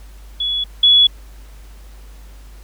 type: tone pair in turn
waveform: sine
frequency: 3391 / 3391 Hz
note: G#7 / G#7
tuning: +35 / +35 cents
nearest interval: unison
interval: 0 cents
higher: neither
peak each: -17 / -7 dBFS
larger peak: second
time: 0.4-0.64 / 0.83-1.07 s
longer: neither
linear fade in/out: 5 ms
effects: added 50 Hz sine -36 dBFS peak until 2.63 s + pink hiss -49 dBFS RMS until 2.63 s